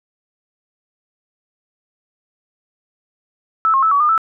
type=tone with pitch steps; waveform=sine; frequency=1312 / 1077 / 1309 / 1135 / 1212 / 1318 Hz; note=E6 / C6 / E6 / C#6 / D#6 / E6; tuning=-9 / +50 / -13 / +41 / -46 / -1 cents; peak=-11 dBFS; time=3.65-4.178 s; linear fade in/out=0 ms; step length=88 ms; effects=none

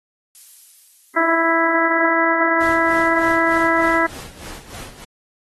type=noise with exponential decay; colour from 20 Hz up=violet; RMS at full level=-38 dBFS; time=0.35-3.44 s; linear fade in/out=0 ms; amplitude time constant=670 ms
type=harmonic tone; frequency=330.2 Hz; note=E4; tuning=3 cents sharp; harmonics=1 / 2 / 3 / 4 / 5 / 6; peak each=-21 / -21 / -21 / -21 / -21 / -21 dBFS; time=1.16-4.07 s; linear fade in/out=10 ms
type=noise with tremolo; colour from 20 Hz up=pink; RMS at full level=-34 dBFS; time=2.6-5.05 s; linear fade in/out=10 ms; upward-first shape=sine; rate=3.3 Hz; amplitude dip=70%
effects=AAC 32 kbps

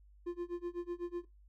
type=tone with tremolo; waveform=triangle; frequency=349.2 Hz; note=F4; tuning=in tune; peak=-32 dBFS; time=0.26-1.25 s; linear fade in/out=10 ms; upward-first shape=sine; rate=8 Hz; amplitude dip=95%; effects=noise-tail reverb RT60 0.2 s tail -17 dB re dry + added 50 Hz sine -58 dBFS peak until 1.48 s

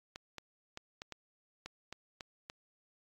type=clicks; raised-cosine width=0.2 ms; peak=-26 dBFS; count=9; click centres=0.159 / 0.383 / 0.774 / 1.019 / 1.123 / 1.66 / 1.926 / 2.208 / 2.499 s; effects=AAC 48 kbps

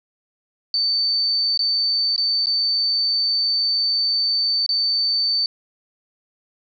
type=tone with dropouts; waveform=sine; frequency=4553 Hz; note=C#8; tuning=45 cents sharp; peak=-17 dBFS; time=0.74-5.46 s; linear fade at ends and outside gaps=1 ms; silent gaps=1.575-1.592 / 2.162-2.179 / 2.459-2.469 / 4.663-4.691 s; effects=none

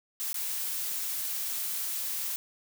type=noise with dropouts; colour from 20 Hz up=blue; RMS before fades=-33 dBFS; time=0.2-2.36 s; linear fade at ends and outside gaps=0 ms; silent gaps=0.33-0.343 s; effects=none

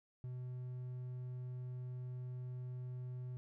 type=tone; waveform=triangle; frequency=125.6 Hz; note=B2; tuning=30 cents sharp; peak=-40 dBFS; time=0.24-3.37 s; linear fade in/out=0 ms; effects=none

